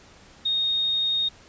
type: tone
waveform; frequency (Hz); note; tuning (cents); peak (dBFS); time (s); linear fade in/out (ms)
sine; 3711; A#7; -9; -21; 0.45-1.29; 10
effects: pink hiss -51 dBFS RMS until 1.48 s + resampled to 16000 Hz